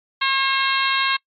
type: harmonic tone with a mistuned harmonic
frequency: 539 Hz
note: C#5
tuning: 49 cents flat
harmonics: 2 / 3 / 4 / 5 / 6 / 7 / 8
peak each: -22 / -24 / -25 / -26 / -27 / -27 / -28 dBFS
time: 0.21-1.17 s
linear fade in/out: 10 ms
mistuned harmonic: 8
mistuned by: -47 cents
effects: noise-tail reverb RT60 0.1 s tail -24 dB re dry + MP3 32 kbps